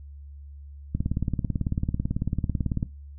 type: click train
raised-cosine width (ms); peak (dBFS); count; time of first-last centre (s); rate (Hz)
5; -13; 35; 0.95-2.828; 18.1
effects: noise-tail reverb RT60 0.2 s tail -17 dB re dry + added 71 Hz sine -40 dBFS peak until 3.18 s